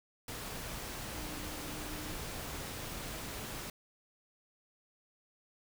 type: tone in noise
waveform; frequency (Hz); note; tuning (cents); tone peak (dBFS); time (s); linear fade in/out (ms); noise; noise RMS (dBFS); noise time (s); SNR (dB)
sine; 303.5; D#4; -43; -48; 1.16-2.15; 2; pink; -42; 0.28-3.7; -9
effects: none